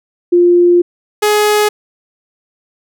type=tone pair in turn; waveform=sine / sawtooth; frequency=350.5 / 420.1 Hz; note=F4 / G#4; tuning=+6 / +20 cents; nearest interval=minor third; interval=314 cents; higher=second; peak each=-5 dBFS; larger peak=neither; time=0.32-0.82 / 1.22-1.69 s; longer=first; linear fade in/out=10 ms; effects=none